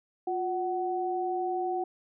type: tone pair together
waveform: sine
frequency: 356 / 748 Hz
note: F4 / F#5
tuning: +33 / +19 cents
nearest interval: octave + minor second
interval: 1286 cents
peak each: -31 / -30 dBFS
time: 0.27-1.84 s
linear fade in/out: 5 ms
effects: none